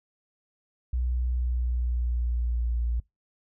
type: tone with pitch glide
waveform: sine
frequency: 61.6 to 58.68 Hz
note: B1 to A#1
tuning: -4 to +12 cents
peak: -24 dBFS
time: 0.93-3 s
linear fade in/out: 5 ms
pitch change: -84 cents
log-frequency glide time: 1.31-2.8 s
effects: noise-tail reverb RT60 0.2 s tail -24 dB re dry